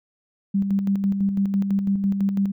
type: tone with tremolo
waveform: sine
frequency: 197.3 Hz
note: G3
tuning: 11 cents sharp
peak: -17 dBFS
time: 0.54-2.52 s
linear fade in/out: 10 ms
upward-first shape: square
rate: 6 Hz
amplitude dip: 45%
effects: none